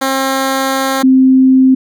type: tone pair in turn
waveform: 10% pulse / sine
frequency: 267.5 / 261.5 Hz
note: C4 / C4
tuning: +38 / -1 cents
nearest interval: unison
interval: 39 cents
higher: first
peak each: -4 dBFS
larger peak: neither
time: 0.01-1.03 / 1.03-1.75 s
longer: first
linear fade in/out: 10 ms
effects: none